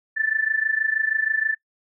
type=tone with amplitude modulation; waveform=sine; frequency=1760 Hz; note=A6; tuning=in tune; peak=-16 dBFS; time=0.16-1.55 s; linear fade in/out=20 ms; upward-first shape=sine; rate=26.3 Hz; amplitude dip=85%; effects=noise-tail reverb RT60 0.1 s tail -22 dB re dry